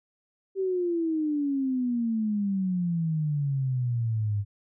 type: exponential sweep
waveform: sine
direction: down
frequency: 390 to 100 Hz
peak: -24 dBFS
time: 0.55-4.45 s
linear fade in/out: 50 ms
effects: none